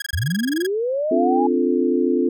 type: tone bursts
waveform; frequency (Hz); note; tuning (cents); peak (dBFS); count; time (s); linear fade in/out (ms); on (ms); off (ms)
sawtooth; 1648; G#6; -14; -20; 16; 0-0.666; 5; 21; 22
type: linear sweep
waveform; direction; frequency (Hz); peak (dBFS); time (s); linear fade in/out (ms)
sine; up; 66 to 843; -19; 0.13-1.47; 5
type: chord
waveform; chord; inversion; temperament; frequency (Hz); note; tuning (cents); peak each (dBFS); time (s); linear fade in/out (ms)
sine; D minor seventh; third; equal; 261.6 / 293.7 / 349.2 / 440; C4 / D4 / F4 / A4; 0 / 0 / 0 / 0; -20 / -24 / -20 / -23; 1.11-2.29; 5
effects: none